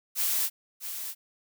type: noise with echo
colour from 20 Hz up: blue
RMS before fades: -27 dBFS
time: 0.15-0.5 s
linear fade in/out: 50 ms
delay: 650 ms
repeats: 1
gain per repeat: -9 dB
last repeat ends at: 1.15 s
effects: none